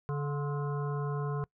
harmonic tone with a mistuned harmonic, 143.7 Hz, D3, 37 cents flat, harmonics 1 / 3 / 5 / 7 / 9 / 10, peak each -31 / -38 / -46 / -42 / -48 / -51 dBFS, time 0.09-1.44 s, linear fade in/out 0 ms, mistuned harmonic 7, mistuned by +69 cents, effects noise-tail reverb RT60 0.1 s tail -24 dB re dry

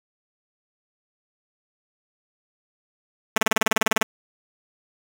5% pulse tone bursts, 220 Hz, A3, in tune, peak -6 dBFS, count 14, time 3.36-4.03 s, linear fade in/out 5 ms, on 20 ms, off 30 ms, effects none

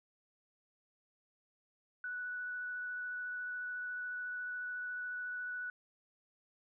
sine tone with vibrato, 1479 Hz, F#6, 1 cent flat, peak -38 dBFS, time 2.04-5.7 s, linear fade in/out 2 ms, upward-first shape sine, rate 14 Hz, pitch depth 9 cents each way, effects none

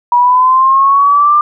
sine linear sweep, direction up, 961 to 1197 Hz, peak -5 dBFS, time 0.12-1.41 s, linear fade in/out 2 ms, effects none

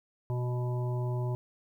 harmonic tone, 123.47 Hz, B2, in tune, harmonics 1 / 3 / 5 / 7 / 8, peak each -29 / -39 / -43 / -46 / -47 dBFS, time 0.3-1.35 s, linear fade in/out 0 ms, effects 11-bit

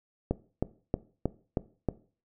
click train, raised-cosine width 2 ms, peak -13 dBFS, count 6, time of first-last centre 0.31-1.887 s, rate 3.17 Hz, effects noise-tail reverb RT60 0.4 s tail -18 dB re dry

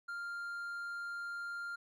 triangle tone with hard clipping, 1396.9 Hz, F6, in tune, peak -40 dBFS, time 0.08-1.76 s, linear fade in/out 10 ms, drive 6 dB, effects none

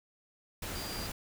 sine tone in noise, 4765 Hz, D8, 24 cents sharp, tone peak -43 dBFS, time 0.75-1.07 s, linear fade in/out 5 ms, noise pink, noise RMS -39 dBFS, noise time 0.62-1.12 s, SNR -7 dB, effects none

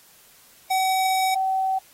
square / sine tone pair in turn, 758 / 763.3 Hz, F#5 / G5, +42 / -46 cents, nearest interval unison, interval 12 cents, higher second, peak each -20 dBFS, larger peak neither, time 0.7-1.35 / 1.35-1.79 s, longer first, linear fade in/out 10 ms, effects white hiss -53 dBFS RMS until 1.93 s + AAC 48 kbps

